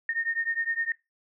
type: beating tone pair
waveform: sine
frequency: 1832 / 1841.8 Hz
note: A#6 / A#6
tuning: -31 / -21 cents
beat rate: 9.8 Hz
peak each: -29 / -30 dBFS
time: 0.09-0.92 s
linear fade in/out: 2 ms
effects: noise-tail reverb RT60 0.2 s tail -19 dB re dry